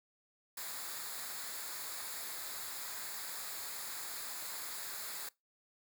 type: noise with comb filter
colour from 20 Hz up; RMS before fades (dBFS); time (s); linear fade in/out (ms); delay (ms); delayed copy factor
white; -43; 0.57-5.29; 5; 0.34; -0.65
effects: noise-tail reverb RT60 0.2 s tail -22 dB re dry